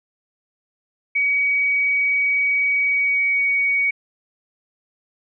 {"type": "tone with pitch glide", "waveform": "sine", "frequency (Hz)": [2262, 2245], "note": ["C#7", "C#7"], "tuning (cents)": [34, 21], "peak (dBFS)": -16, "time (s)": [1.15, 3.91], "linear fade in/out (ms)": 10, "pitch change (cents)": -13, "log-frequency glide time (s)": [2.84, 3.44], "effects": []}